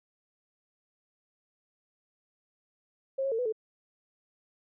sine tone with pitch steps, 537 / 545 / 450.3 / 497.2 / 437.7 Hz, C5 / C#5 / A4 / B4 / A4, +45 / -29 / +40 / +12 / -9 cents, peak -27 dBFS, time 3.18-3.525 s, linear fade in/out 10 ms, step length 69 ms, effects none

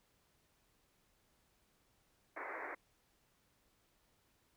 white band-pass noise, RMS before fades -45 dBFS, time 2.36-2.75 s, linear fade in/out 10 ms, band 290 to 2200 Hz, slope 96 dB/octave, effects pink hiss -75 dBFS RMS until 4.56 s

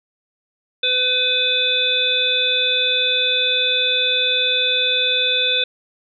harmonic tone with a mistuned harmonic, 505 Hz, B4, 39 cents sharp, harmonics 1 / 3 / 5 / 7 / 8, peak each -26 / -28 / -23 / -17 / -27 dBFS, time 0.83-5.64 s, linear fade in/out 5 ms, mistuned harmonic 8, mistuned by -55 cents, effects none

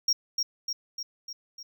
triangle tone with echo, 5588 Hz, F8, in tune, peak -19 dBFS, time 0.08-0.13 s, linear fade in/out 5 ms, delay 300 ms, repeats 5, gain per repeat -4 dB, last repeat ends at 1.63 s, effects none

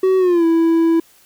triangle tone with pitch glide, 376.9 to 330 Hz, F#4 to E4, +32 to +2 cents, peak -9 dBFS, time 0.03-1 s, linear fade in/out 5 ms, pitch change -230 cents, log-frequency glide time 0.18-0.45 s, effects white hiss -51 dBFS RMS until 1.25 s

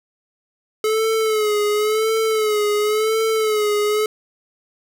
square tone with vibrato, 430 Hz, A4, 40 cents flat, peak -17 dBFS, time 0.84-4.06 s, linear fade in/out 2 ms, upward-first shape sine, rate 0.94 Hz, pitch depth 58 cents each way, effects none

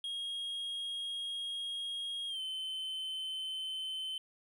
triangle tone with pitch glide, 3268 to 3067 Hz, G#7 to G7, -29 to -38 cents, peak -35 dBFS, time 0.04-4.18 s, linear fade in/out 2 ms, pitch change -109 cents, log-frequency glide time 2.28-2.4 s, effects none

